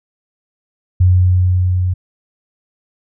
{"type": "tone with level ramp", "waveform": "sine", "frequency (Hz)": 91, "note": "F#2", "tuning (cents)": -28, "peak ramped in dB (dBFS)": [-6, -13], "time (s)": [1, 1.94], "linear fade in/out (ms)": 10, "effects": []}